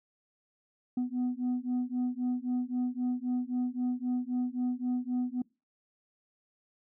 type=beating tone pair; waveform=sine; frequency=246.9 / 250.7 Hz; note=B3 / B3; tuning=0 / +26 cents; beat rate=3.8 Hz; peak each=-30 dBFS; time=0.97-5.42 s; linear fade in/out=5 ms; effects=noise-tail reverb RT60 0.3 s tail -26 dB re dry + tanh soft clip ceiling -26 dBFS